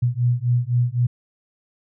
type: beating tone pair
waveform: sine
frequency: 120 / 123.9 Hz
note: B2 / B2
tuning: -49 / +6 cents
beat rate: 3.9 Hz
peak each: -20 / -20 dBFS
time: 0.02-1.07 s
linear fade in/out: 10 ms
effects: none